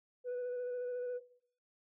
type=tone with vibrato; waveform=sine; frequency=493.9 Hz; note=B4; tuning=in tune; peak=-33 dBFS; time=0.24-1.21 s; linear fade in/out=50 ms; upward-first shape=square; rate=14 Hz; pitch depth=12 cents each way; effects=noise-tail reverb RT60 0.6 s tail -18 dB re dry + tanh soft clip ceiling -35 dBFS